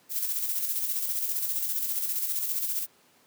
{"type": "noise with tremolo", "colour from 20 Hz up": "violet", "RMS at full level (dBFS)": -28, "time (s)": [0.09, 2.87], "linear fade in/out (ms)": 50, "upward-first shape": "square", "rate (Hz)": 15, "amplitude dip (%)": 40, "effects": ["pink hiss -61 dBFS RMS until 3.26 s", "high-pass 200 Hz 12 dB/octave"]}